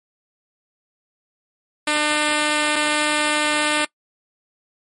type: tone pair in turn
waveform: 5% pulse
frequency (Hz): 300.5 / 300.5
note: D4 / D4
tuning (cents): +40 / +40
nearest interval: unison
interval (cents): 0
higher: neither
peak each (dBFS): -6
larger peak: neither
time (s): 1.87-2.76 / 2.76-3.85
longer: second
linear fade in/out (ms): 5
effects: noise-tail reverb RT60 0.1 s tail -23 dB re dry + MP3 48 kbps